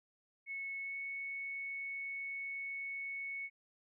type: tone with pitch glide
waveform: sine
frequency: 2200 to 2213 Hz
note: C#7 to C#7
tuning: -14 to -3 cents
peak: -39 dBFS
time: 0.46-3.5 s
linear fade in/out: 50 ms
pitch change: +11 cents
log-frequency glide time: 0.81-0.96 s
effects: none

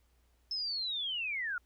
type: linear sweep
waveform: sine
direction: down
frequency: 5270 to 1378 Hz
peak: -33 dBFS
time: 0.51-1.58 s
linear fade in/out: 2 ms
effects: added 60 Hz sine -67 dBFS peak until 1.65 s + pink hiss -75 dBFS RMS until 1.65 s

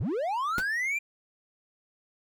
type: linear sweep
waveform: triangle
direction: up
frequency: 69.3 to 2411 Hz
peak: -25 dBFS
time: 0-0.99 s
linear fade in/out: 10 ms
type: noise with exponential decay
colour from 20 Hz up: pink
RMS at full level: -29 dBFS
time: 0.58-0.66 s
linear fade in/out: 2 ms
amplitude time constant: 16 ms
effects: none

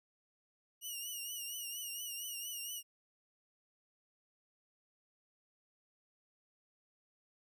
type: tone with vibrato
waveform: 10% pulse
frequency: 2879 Hz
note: F#7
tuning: 48 cents flat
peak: -33 dBFS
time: 0.81-2.83 s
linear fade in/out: 50 ms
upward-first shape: triangle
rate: 4.3 Hz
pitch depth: 80 cents each way
effects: none

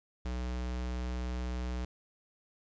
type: tone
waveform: square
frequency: 61.74 Hz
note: B1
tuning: in tune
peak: -34 dBFS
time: 0.25-1.85 s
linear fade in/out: 5 ms
effects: resampled to 16000 Hz + 11-bit

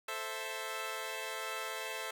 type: chord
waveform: 10% pulse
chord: A minor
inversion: none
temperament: equal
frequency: 440 / 523.3 / 659.3 Hz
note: A4 / C5 / E5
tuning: 0 / 0 / 0 cents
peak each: -34 dBFS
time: 0.08-2.11 s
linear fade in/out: 5 ms
effects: none

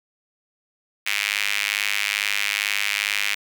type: tone with high-pass filter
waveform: sawtooth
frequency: 102.3 Hz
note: G#2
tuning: 26 cents flat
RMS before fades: -24 dBFS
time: 1.06-3.35 s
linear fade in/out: 10 ms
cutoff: 2300 Hz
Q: 3.1
effects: none

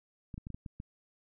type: clicks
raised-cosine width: 5 ms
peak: -29 dBFS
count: 7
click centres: 0.342 / 0.379 / 0.469 / 0.503 / 0.545 / 0.662 / 0.801 s
effects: none

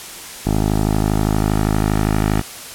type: tone with low-pass filter sweep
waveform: 10% pulse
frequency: 52.5 Hz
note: G#1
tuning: 19 cents sharp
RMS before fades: -17 dBFS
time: 0.45-2.42 s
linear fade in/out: 20 ms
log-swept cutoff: 750 to 2300 Hz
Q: 0.9
effects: white hiss -33 dBFS RMS until 2.74 s + low-pass 12000 Hz 12 dB/octave

